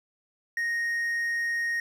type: tone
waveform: triangle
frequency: 1864.7 Hz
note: A#6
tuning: in tune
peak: -24 dBFS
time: 0.57-1.8 s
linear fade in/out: 2 ms
effects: none